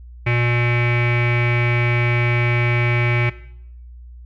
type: tone with low-pass filter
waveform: square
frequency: 120 Hz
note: B2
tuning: 49 cents flat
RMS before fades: -18 dBFS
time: 0.26-3.3 s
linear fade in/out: 10 ms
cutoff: 2300 Hz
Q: 8.7
effects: noise-tail reverb RT60 0.7 s tail -17 dB re dry + added 60 Hz sine -36 dBFS peak until 4.25 s